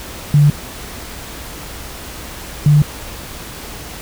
sine tone pair in turn, 146.2 / 147.73 Hz, D3 / D3, -7 / +11 cents, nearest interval unison, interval 18 cents, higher second, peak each -6 dBFS, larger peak neither, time 0.34-0.5 / 2.66-2.82 s, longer neither, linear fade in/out 2 ms, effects added 60 Hz sine -37 dBFS peak until 4.01 s + pink hiss -31 dBFS RMS until 4.01 s

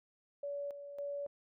sine tone with tremolo, 570 Hz, C#5, 48 cents sharp, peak -37 dBFS, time 0.43-1.27 s, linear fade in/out 5 ms, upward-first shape square, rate 1.8 Hz, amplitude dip 60%, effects none

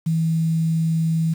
sine tone with quantisation, 162.4 Hz, E3, 26 cents flat, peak -17 dBFS, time 0.06-1.34 s, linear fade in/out 10 ms, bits 7, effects none

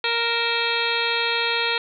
harmonic tone with a mistuned harmonic, 466.2 Hz, A#4, in tune, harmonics 1 / 2 / 3 / 4 / 5 / 6 / 7 / 8 / 9, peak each -29 / -29 / -29 / -29 / -29 / -29 / -29 / -29 / -29 dBFS, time 0.04-1.78 s, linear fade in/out 2 ms, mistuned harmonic 6, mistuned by -100 cents, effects none

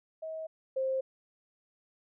sine tone pair in turn, 638 / 527.9 Hz, D#5 / C5, +43 / +15 cents, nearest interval minor third, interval 328 cents, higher first, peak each -36 / -28 dBFS, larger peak second, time 0.22-0.47 / 0.76-1.01 s, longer neither, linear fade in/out 10 ms, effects none

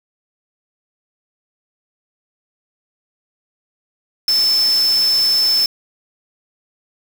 sine tone in noise, 5274 Hz, E8, in tune, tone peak -12 dBFS, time 4.28-5.66 s, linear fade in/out 2 ms, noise white, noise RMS -28 dBFS, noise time 4.28-5.66 s, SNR +13 dB, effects none

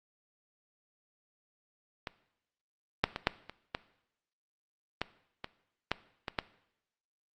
clicks, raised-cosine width 0.3 ms, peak -20 / -6 / -18 / -8 / -26 / -16 / -14 / -21 / -12 / -18 / -13 dBFS, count 11, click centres 2.072 / 3.04 / 3.161 / 3.271 / 3.496 / 3.749 / 5.016 / 5.444 / 5.916 / 6.282 / 6.388 s, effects noise-tail reverb RT60 0.8 s tail -17 dB re dry + Opus 48 kbps

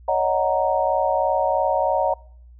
sine chord, D# minor seventh, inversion third, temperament equal with one note detuned, 559.2 / 622.3 / 740 / 932.3 Hz, C#5 / D#5 / F#5 / A#5, +15 / 0 / 0 / 0 cents, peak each -23 dBFS, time 0.08-2.14 s, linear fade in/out 5 ms, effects noise-tail reverb RT60 0.7 s tail -26 dB re dry + added 60 Hz sine -43 dBFS peak until 2.59 s

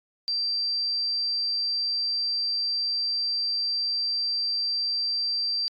sine tone, 4699 Hz, D8, in tune, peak -24 dBFS, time 0.28-5.68 s, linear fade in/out 0 ms, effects AAC 48 kbps

